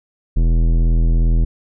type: tone with tanh clipping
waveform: sine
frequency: 41.35 Hz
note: E1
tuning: 6 cents sharp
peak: -13 dBFS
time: 0.36-1.45 s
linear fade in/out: 10 ms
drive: 15 dB
effects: none